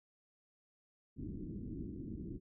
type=low-pass noise; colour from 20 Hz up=white; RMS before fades=-44 dBFS; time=1.16-2.4 s; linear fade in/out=50 ms; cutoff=340 Hz; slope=48 dB/octave; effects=none